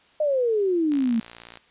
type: exponential sweep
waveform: sine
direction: down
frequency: 622.3 to 220 Hz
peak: -19 dBFS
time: 0.2-1.2 s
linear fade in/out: 5 ms
type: click train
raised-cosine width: 0.2 ms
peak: -23 dBFS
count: 39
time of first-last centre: 0.92-1.573 s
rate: 58.2 Hz
effects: white hiss -57 dBFS RMS until 1.7 s + resampled to 8000 Hz